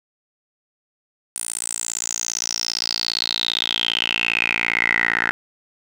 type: tone with band-pass filter sweep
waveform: 10% pulse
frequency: 57.5 Hz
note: A#1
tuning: 23 cents flat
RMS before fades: -23 dBFS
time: 1.36-5.31 s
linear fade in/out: 0 ms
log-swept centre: 9500 to 1700 Hz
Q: 8.6
effects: none